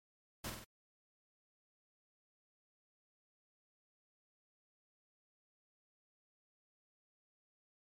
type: noise with echo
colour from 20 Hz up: pink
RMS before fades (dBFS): -42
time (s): 0.44-0.5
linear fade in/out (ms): 5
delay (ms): 48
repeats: 3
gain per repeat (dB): -4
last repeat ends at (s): 0.644
effects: MP3 64 kbps